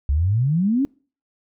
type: exponential sweep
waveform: sine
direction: up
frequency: 65.9 to 290 Hz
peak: -16 dBFS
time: 0.09-0.85 s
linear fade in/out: 0 ms
effects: noise-tail reverb RT60 0.4 s tail -26 dB re dry